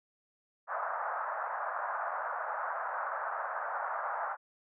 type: band-pass noise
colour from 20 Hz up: white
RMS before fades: -36 dBFS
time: 0.67-4.37 s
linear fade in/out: 50 ms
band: 600 to 1500 Hz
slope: 48 dB/octave
effects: none